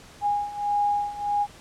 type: beating tone pair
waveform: sine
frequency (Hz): 820 / 821.6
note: G#5 / G#5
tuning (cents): -22 / -19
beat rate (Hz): 1.6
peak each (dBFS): -27 / -24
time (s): 0.21-1.47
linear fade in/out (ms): 50
effects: pink hiss -48 dBFS RMS until 1.6 s + low-pass 9000 Hz 12 dB/octave